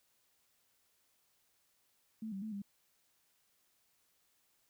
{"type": "tone with pitch steps", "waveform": "sine", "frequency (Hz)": [220.2, 193.8, 218, 200.2], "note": ["A3", "G3", "A3", "G3"], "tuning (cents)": [2, -20, -16, 37], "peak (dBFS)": -39, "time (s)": [2.22, 2.62], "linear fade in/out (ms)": 5, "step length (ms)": 100, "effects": ["white hiss -75 dBFS RMS until 4.69 s"]}